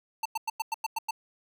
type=tone bursts; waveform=square; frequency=893 Hz; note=A5; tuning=25 cents sharp; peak=-28 dBFS; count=8; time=0.23-1.109 s; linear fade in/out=5 ms; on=25 ms; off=97 ms; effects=none